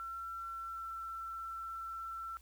sine tone with pitch glide, 1351 to 1341.7 Hz, E6 to E6, +42 to +30 cents, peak -40 dBFS, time 0-2.37 s, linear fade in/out 0 ms, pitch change -12 cents, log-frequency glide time 0.55-0.86 s, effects added 60 Hz sine -59 dBFS peak until 2.41 s + white hiss -67 dBFS RMS until 2.41 s

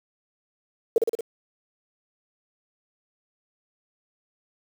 sine tone with echo, 456 Hz, A#4, 38 cents flat, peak -13 dBFS, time 0.96-0.98 s, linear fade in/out 2 ms, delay 57 ms, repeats 4, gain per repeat -3 dB, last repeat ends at 1.208 s, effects high-pass 300 Hz 12 dB/octave + 7-bit

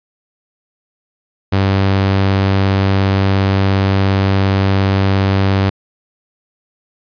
sawtooth tone, 97.2 Hz, G2, 14 cents flat, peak -7 dBFS, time 1.52-5.7 s, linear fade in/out 10 ms, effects resampled to 11025 Hz

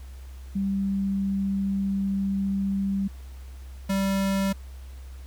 sine / square tone pair in turn, 196 / 194.76 Hz, G3 / G3, 0 / -11 cents, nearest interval unison, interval 11 cents, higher first, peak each -23 dBFS, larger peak neither, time 0.55-3.08 / 3.89-4.53 s, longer first, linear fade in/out 10 ms, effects added 65 Hz sine -38 dBFS peak until 5.26 s + pink hiss -55 dBFS RMS until 5.26 s

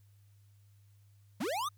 square linear sweep, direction up, 164.81 to 1266 Hz, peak -33 dBFS, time 1.4-1.69 s, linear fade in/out 10 ms, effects added 101 Hz sine -59 dBFS peak until 1.77 s + white hiss -75 dBFS RMS until 1.77 s

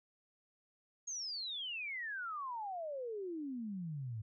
sine exponential sweep, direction down, 6645 to 103.83 Hz, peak -39 dBFS, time 1.07-4.22 s, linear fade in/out 10 ms, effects none

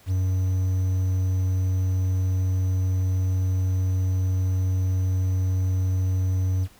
triangle tone with quantisation, 93.2 Hz, F#2, 13 cents sharp, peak -18 dBFS, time 0.06-6.68 s, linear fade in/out 50 ms, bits 8, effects pink hiss -54 dBFS RMS until 6.79 s

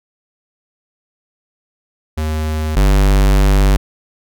square tone pair in turn, 77.78 / 49 Hz, D#2 / G1, 0 / 0 cents, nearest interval minor sixth, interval 800 cents, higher first, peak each -17 / -9 dBFS, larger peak second, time 2.17-2.76 / 2.76-3.77 s, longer second, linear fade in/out 10 ms, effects none

